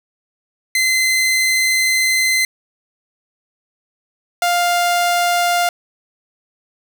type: tone pair in turn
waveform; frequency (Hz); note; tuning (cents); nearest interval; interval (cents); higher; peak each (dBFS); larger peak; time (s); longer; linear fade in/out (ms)
sawtooth; 2059 / 700.7; C7 / F5; -28 / +6; octave + perfect fifth; 1866; first; -10; neither; 0.75-2.45 / 4.42-5.69; first; 2
effects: none